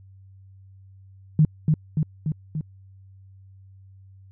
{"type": "tone with echo", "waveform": "sine", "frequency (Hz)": 154.1, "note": "D#3", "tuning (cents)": -16, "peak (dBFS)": -12, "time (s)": [1.39, 1.45], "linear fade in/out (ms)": 2, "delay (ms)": 290, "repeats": 4, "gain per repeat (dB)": -3, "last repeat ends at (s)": 2.61, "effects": ["added 96 Hz sine -46 dBFS peak until 4.31 s"]}